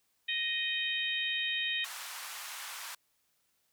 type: harmonic tone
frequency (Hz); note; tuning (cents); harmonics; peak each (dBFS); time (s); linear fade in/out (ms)
622.3; D#5; 0; 3 / 4 / 5 / 6; -36 / -36 / -36 / -36; 0.28-1.85; 10
type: band-pass noise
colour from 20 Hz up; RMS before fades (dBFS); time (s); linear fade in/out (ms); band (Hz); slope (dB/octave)
pink; -43; 1.84-2.95; 5; 930 to 16000; 24
effects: white hiss -75 dBFS RMS until 3.72 s